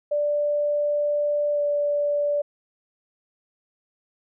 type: tone with pitch glide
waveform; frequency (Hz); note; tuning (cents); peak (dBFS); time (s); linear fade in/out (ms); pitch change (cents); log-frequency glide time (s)
sine; 587.3 to 582.2; D5 to D5; 0 to -15; -20; 0.11-2.42; 10; -15; 1.53-1.6
effects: none